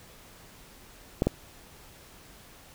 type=clicks; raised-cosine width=2 ms; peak=-9 dBFS; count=2; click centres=1.221 / 1.27 s; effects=pink hiss -52 dBFS RMS until 2.74 s